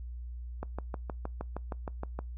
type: click train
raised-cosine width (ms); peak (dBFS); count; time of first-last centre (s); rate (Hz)
1; -22; 11; 0.63-2.19; 6.41
effects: noise-tail reverb RT60 0.2 s tail -25 dB re dry + added 60 Hz sine -38 dBFS peak until 2.37 s